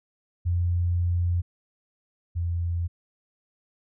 sine tone pair in turn, 87.4 / 85.75 Hz, F2 / F2, +2 / -31 cents, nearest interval unison, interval 33 cents, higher first, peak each -21 / -24 dBFS, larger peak first, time 0.45-1.42 / 2.35-2.88 s, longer first, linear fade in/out 20 ms, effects none

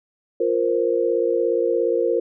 sine chord, F suspended fourth, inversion none, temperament equal, 349.2 / 466.2 / 523.3 Hz, F4 / Bb4 / C5, 0 / 0 / 0 cents, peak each -23 / -20 / -23 dBFS, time 0.4-2.2 s, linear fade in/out 5 ms, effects none

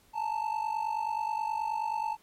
triangle ring-modulated tone, 883 Hz, A5, 6 cents sharp, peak -24 dBFS, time 0.13-2.17 s, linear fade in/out 50 ms, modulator 24.7 Hz, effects pink hiss -63 dBFS RMS until 2.22 s + MP3 64 kbps

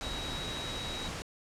sine tone in noise, 3834 Hz, A#7, 48 cents sharp, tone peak -39 dBFS, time 0.03-1.08 s, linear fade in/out 0 ms, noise pink, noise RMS -38 dBFS, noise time 0.01-1.22 s, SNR -4 dB, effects low-pass 7000 Hz 12 dB/octave

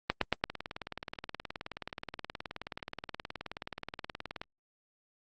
two click trains, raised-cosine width 0.3 ms, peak -10 / -22 dBFS, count 4 / 75, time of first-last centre 0.1-0.44 / 0.5-4.415 s, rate 8.83 / 18.9 Hz, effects Opus 24 kbps

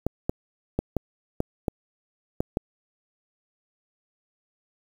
clicks, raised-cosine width 2 ms, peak -10 dBFS, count 8, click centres 0.066 / 0.295 / 0.79 / 0.967 / 1.404 / 1.682 / 2.405 / 2.571 s, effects 7-bit

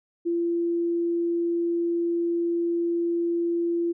sine tone, 341 Hz, F4, 41 cents flat, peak -22 dBFS, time 0.25-3.93 s, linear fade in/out 20 ms, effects none

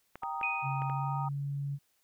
clicks, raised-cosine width 0.5 ms, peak -28 dBFS, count 5, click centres 0.156 / 0.234 / 0.413 / 0.82 / 0.898 s
sine chord, Eb major, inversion first, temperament equal, 784 / 932.3 / 1244.5 Hz, G5 / Bb5 / Eb6, 0 / 0 / 0 cents, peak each -38 / -37 / -39 dBFS, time 0.22-1.29 s, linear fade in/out 10 ms
sine tone with exponential decay, 2489 Hz, D#7, in tune, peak -28 dBFS, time 0.43-1.26 s, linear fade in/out 1 ms, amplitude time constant 180 ms
sine tone with pitch glide, 136.8 to 141.05 Hz, C#3 to C#3, -23 to +30 cents, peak -32 dBFS, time 0.62-1.79 s, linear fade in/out 50 ms, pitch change +53 cents, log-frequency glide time 0.89-1.19 s
effects white hiss -73 dBFS RMS until 2.03 s

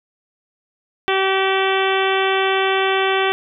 harmonic tone, 384.4 Hz, G4, 34 cents flat, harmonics 1 / 2 / 3 / 4 / 5 / 6 / 7 / 8 / 9, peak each -19 / -22 / -24 / -25 / -26 / -27 / -27 / -28 / -29 dBFS, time 1.08-3.32 s, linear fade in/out 0 ms, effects none

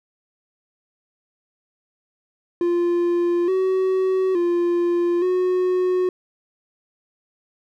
triangle tone with pitch steps, 347.5 / 376.6 / 347.4 / 365.9 Hz, F4 / F#4 / F4 / F#4, -9 / +31 / -9 / -19 cents, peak -15 dBFS, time 2.61-6.09 s, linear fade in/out 2 ms, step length 870 ms, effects none

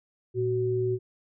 sine tone pair together, 116 / 373.7 Hz, A#2 / F#4, -8 / +17 cents, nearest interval octave + minor sixth, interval 2025 cents, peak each -29 / -25 dBFS, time 0.34-0.99 s, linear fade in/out 50 ms, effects none

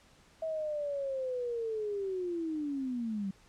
sine linear sweep, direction down, 649 to 188.7 Hz, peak -32 dBFS, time 0.42-3.31 s, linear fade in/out 5 ms, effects pink hiss -62 dBFS RMS until 3.48 s + low-pass 8000 Hz 12 dB/octave

